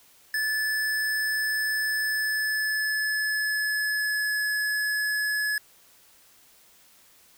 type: tone with pitch glide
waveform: square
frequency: 1737 to 1703.2 Hz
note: A6 to G#6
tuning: -23 to +43 cents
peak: -25 dBFS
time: 0.34-5.58 s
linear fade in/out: 2 ms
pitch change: -34 cents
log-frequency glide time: 2.03-4.43 s
effects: white hiss -57 dBFS RMS until 7.37 s